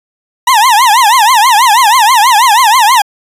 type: tone with vibrato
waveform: 40% pulse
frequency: 932.3 Hz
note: A#5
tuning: in tune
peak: -3 dBFS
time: 0.47-3.02 s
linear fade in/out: 5 ms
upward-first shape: triangle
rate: 6.2 Hz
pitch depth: 270 cents each way
effects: resampled to 32000 Hz